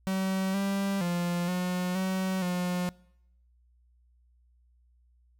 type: tone with pitch steps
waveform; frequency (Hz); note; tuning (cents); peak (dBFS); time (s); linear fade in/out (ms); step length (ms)
45% pulse; 190.3 / 197 / 174.4 / 180.7 / 188.2 / 179; F#3 / G3 / F3 / F#3 / F#3 / F3; +49 / +9 / -2 / -41 / +30 / +43; -27; 0.07-2.89; 0; 470
effects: noise-tail reverb RT60 0.8 s tail -25 dB re dry + added 60 Hz sine -61 dBFS peak until 5.39 s